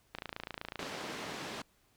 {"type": "click train", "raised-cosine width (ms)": 0.3, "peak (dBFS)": -23, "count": 20, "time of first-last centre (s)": [0.15, 0.829], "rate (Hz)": 28}
{"type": "band-pass noise", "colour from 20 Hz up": "pink", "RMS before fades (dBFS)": -42, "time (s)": [0.79, 1.62], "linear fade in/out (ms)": 5, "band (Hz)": [210, 5100], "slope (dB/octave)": 12}
{"effects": ["pink hiss -70 dBFS RMS until 1.96 s"]}